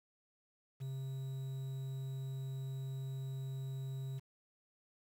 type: tone with quantisation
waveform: triangle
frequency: 133.5 Hz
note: C3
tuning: 35 cents sharp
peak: -37 dBFS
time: 0.8-4.2 s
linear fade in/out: 20 ms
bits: 10
effects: none